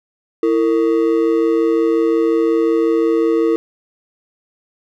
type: ring-modulated tone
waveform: triangle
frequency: 393.7 Hz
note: G4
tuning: 8 cents sharp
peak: -7 dBFS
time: 0.43-3.56 s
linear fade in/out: 0 ms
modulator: 62.8 Hz
effects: none